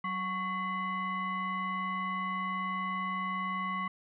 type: tone with frequency modulation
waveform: sine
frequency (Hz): 1108.7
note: C#6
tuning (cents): 0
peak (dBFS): -31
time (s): 0.04-3.88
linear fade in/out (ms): 5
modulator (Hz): 921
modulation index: 0.9
effects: none